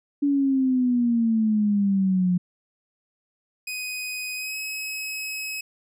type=exponential sweep; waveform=sine; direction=down; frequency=287.6 to 177.2 Hz; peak=-18 dBFS; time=0.22-2.38 s; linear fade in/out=10 ms
type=tone with pitch glide; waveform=sawtooth; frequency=2502 to 2559 Hz; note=D#7 to D#7; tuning=+9 to +48 cents; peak=-26 dBFS; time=3.67-5.61 s; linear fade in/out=5 ms; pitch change=+39 cents; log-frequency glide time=4.35-4.56 s
effects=none